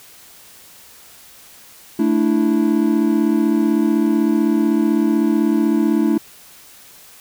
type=chord; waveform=triangle; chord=A suspended fourth; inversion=none; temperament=equal; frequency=220 / 293.7 / 329.6 Hz; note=A3 / D4 / E4; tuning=0 / 0 / 0 cents; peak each=-16 dBFS; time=1.99-6.18 s; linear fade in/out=5 ms; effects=white hiss -44 dBFS RMS until 7.2 s